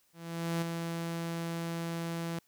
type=tone with ADSR envelope; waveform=sawtooth; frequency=167.4 Hz; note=E3; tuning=27 cents sharp; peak=-25 dBFS; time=0.13-2.39 s; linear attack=490 ms; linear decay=6 ms; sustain=-5 dB; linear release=4 ms; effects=white hiss -70 dBFS RMS until 2.47 s